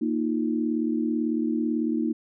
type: chord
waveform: sine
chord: Bb suspended fourth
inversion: none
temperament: equal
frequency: 233.1 / 311.1 / 349.2 Hz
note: Bb3 / Eb4 / F4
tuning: 0 / 0 / 0 cents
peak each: -26 / -26 / -32 dBFS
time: 0.01-2.13 s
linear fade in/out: 10 ms
effects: none